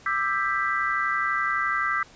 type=chord; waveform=sine; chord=E minor seventh; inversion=third; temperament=just; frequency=1186.7 / 1318.5 / 1582.2 / 1977.8 Hz; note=D6 / E6 / G6 / B6; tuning=+18 / 0 / +16 / +2 cents; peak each=-28 dBFS; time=0.06-2.03 s; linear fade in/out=2 ms; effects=pink hiss -51 dBFS RMS until 2.15 s + resampled to 16000 Hz